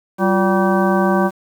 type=harmonic tone with a mistuned harmonic; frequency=192.5 Hz; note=G3; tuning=31 cents flat; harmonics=1 / 2 / 3 / 4 / 5 / 6 / 8; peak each=-16 / -19 / -21 / -22 / -23 / -24 / -25 dBFS; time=0.18-1.31 s; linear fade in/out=50 ms; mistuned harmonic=2; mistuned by=-150 cents; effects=7-bit